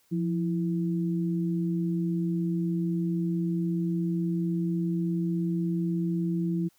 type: tone pair together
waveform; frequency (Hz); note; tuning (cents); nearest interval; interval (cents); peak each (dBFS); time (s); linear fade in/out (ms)
sine; 173.29 / 329.6; F3 / E4; -13 / 0; major seventh; 1113; -26 / -31; 0.11-6.69; 20
effects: white hiss -66 dBFS RMS until 6.78 s